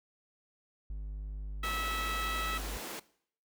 triangle tone, 50.7 Hz, G#1, 41 cents flat, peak -34 dBFS, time 0.9-2.77 s, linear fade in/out 0 ms
harmonic tone, 650 Hz, E5, 24 cents flat, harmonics 2 / 3 / 4 / 5 / 6, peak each -36 / -40 / -42 / -44 / -46 dBFS, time 1.63-2.58 s, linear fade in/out 5 ms
pink high-pass noise, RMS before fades -42 dBFS, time 1.63-3 s, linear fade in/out 10 ms, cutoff 210 Hz, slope 24 dB/octave
effects noise-tail reverb RT60 0.6 s tail -20 dB re dry

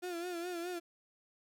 35% pulse tone with vibrato, 349.2 Hz, F4, in tune, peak -36 dBFS, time 0.02-0.8 s, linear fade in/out 20 ms, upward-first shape sine, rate 4.8 Hz, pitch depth 69 cents each way, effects none

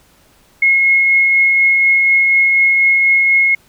sine tone with tremolo, 2165 Hz, C#7, 41 cents flat, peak -7 dBFS, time 0.62-3.55 s, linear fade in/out 5 ms, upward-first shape triangle, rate 4.1 Hz, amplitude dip 25%, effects pink hiss -51 dBFS RMS until 3.68 s

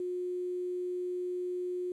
sine tone with quantisation, 360 Hz, F#4, 47 cents flat, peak -32 dBFS, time 0-1.92 s, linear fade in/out 2 ms, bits 10, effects resampled to 24000 Hz

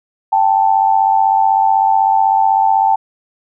sine tone pair together, 784 / 880 Hz, G5 / A5, 0 / 0 cents, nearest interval major second, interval 200 cents, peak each -12 dBFS, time 0.32-2.96 s, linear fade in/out 10 ms, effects none

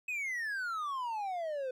triangle exponential sweep, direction down, 2571 to 501 Hz, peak -32 dBFS, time 0.08-1.71 s, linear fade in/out 5 ms, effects none

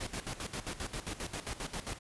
pink noise with tremolo, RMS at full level -38 dBFS, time 0-1.99 s, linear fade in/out 10 ms, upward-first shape square, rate 7.5 Hz, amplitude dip 75%, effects resampled to 24000 Hz

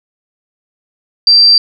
sine tone, 4699 Hz, D8, in tune, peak -3 dBFS, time 1.27-1.58 s, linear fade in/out 2 ms, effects none

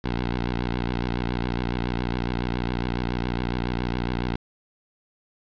10% pulse tone with vibrato, 60 Hz, B1, 49 cents flat, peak -16 dBFS, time 0.04-4.36 s, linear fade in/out 5 ms, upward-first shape sine, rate 7.2 Hz, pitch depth 79 cents each way, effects resampled to 11025 Hz + 7-bit

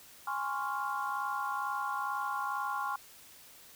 sine chord, Db major seventh, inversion second, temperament equal with one note detuned, 823 / 1046.5 / 1108.7 / 1396.9 Hz, Ab5 / C6 / Db6 / F6, -16 / 0 / 0 / 0 cents, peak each -37 / -37 / -37 / -38 dBFS, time 0.27-2.96 s, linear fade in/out 5 ms, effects tanh soft clip ceiling -21 dBFS + white hiss -55 dBFS RMS until 3.75 s

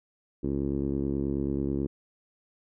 10% pulse tone with low-pass filter, 69.3 Hz, C#2, in tune, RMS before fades -29 dBFS, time 0.43-1.87 s, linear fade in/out 10 ms, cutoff 340 Hz, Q 2.3, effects none

